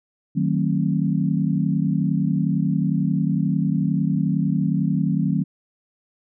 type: chord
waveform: sine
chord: D# diminished seventh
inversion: none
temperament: just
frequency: 155.56 / 186.68 / 224 / 268.8 Hz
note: D#3 / F#3 / A3 / C4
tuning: 0 / +16 / +31 / +47 cents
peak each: -22 / -22 / -26 / -26 dBFS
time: 0.35-5.44 s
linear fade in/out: 20 ms
effects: none